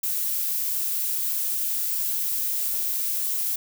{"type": "noise with high-pass filter sweep", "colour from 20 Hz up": "violet", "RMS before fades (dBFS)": -26, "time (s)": [0.03, 3.56], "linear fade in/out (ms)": 5, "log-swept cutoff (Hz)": [210, 330], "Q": 0.82, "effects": []}